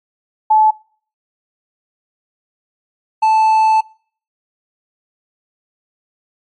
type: tone pair in turn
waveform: sine / triangle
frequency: 865 / 876.6 Hz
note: A5 / A5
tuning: -30 / -7 cents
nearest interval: unison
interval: 23 cents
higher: second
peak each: -7 dBFS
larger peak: neither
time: 0.5-0.71 / 3.22-3.81 s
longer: second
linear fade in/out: 10 ms
effects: noise-tail reverb RT60 0.5 s tail -25 dB re dry + MP3 48 kbps